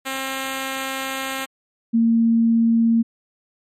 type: tone pair in turn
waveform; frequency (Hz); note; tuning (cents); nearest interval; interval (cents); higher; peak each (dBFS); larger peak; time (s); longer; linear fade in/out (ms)
5% pulse / sine; 266.9 / 229.2; C4 / A#3; +35 / -29; minor third; 264; first; -13; neither; 0.05-1.46 / 1.93-3.03; first; 20
effects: MP3 64 kbps